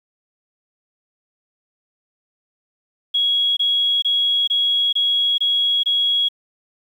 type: tone bursts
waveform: sine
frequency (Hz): 3322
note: G#7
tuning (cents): 0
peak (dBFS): -15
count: 7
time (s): 3.14-6.288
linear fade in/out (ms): 10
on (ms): 430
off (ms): 23
effects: 8-bit